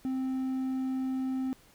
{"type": "tone", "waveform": "triangle", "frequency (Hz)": 261.6, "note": "C4", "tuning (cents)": 0, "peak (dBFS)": -27, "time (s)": [0.05, 1.53], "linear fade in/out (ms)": 0, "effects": ["pink hiss -60 dBFS RMS until 1.74 s"]}